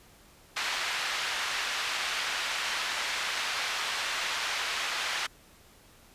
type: band-pass noise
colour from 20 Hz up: pink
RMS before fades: -32 dBFS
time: 0.56-5.27 s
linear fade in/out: 10 ms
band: 1300 to 4500 Hz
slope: 12 dB/octave
effects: pink hiss -57 dBFS RMS until 6.14 s + resampled to 32000 Hz